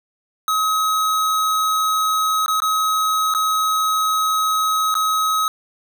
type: tone with dropouts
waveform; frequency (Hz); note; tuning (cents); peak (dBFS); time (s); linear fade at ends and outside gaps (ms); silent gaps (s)
square; 1273; D#6; +39; -17; 0.48-5.48; 1; 2.461-2.481 / 2.602-2.62 / 3.339-3.348 / 4.942-4.952
effects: none